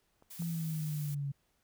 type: clicks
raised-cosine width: 1 ms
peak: -45 / -38 dBFS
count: 2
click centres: 0.224 / 0.422 s
type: noise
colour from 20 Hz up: blue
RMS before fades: -48 dBFS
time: 0.3-1.15 s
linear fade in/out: 10 ms
type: exponential sweep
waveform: sine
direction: down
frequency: 170.7 to 138.59 Hz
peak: -33 dBFS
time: 0.39-1.32 s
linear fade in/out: 10 ms
effects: pink hiss -75 dBFS RMS until 1.63 s